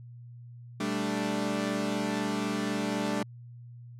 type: chord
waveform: sawtooth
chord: G suspended second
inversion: none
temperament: equal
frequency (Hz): 196 / 220 / 293.7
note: G3 / A3 / D4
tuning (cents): 0 / 0 / 0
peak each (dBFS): -29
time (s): 0.8-3.23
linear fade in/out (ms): 5
effects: added 120 Hz sine -44 dBFS peak until 3.99 s + low-pass 9000 Hz 12 dB/octave